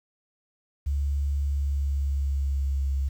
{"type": "tone with pitch glide", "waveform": "sine", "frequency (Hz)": [70.7, 68.17], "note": ["C#2", "C#2"], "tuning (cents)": [35, -28], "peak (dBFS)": -23, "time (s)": [0.86, 3.09], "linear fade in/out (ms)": 10, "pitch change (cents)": -63, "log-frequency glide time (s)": [1.46, 2.94], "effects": ["9-bit"]}